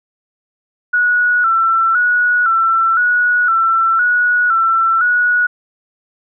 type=tone with vibrato; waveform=sine; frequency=1400 Hz; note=F6; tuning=4 cents sharp; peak=-10 dBFS; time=0.93-5.47 s; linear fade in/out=10 ms; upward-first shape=square; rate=0.98 Hz; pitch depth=74 cents each way; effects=none